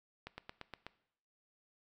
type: slowing click train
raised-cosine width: 0.3 ms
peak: -28 dBFS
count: 6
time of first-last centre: 0.27-0.866 s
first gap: 110 ms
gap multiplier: 1.04
effects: noise-tail reverb RT60 0.7 s tail -18 dB re dry